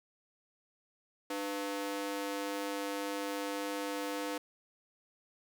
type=ring-modulated tone; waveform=sawtooth; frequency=399.7 Hz; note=G4; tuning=34 cents sharp; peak=-28 dBFS; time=1.3-4.38 s; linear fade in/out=5 ms; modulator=100 Hz; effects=none